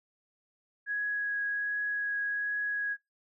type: tone with vibrato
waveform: sine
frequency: 1663 Hz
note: G#6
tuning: 2 cents sharp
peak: -29 dBFS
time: 0.86-2.97 s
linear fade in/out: 50 ms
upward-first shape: triangle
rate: 1.3 Hz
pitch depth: 10 cents each way
effects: noise-tail reverb RT60 0.2 s tail -20 dB re dry